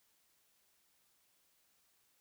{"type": "silence", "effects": ["white hiss -74 dBFS RMS until 2.2 s"]}